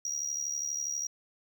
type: tone with amplitude modulation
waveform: triangle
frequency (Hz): 5730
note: F8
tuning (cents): +44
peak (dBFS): -27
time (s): 0.05-1.07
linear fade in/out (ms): 2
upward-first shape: sine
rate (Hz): 72.3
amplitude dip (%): 75
effects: 11-bit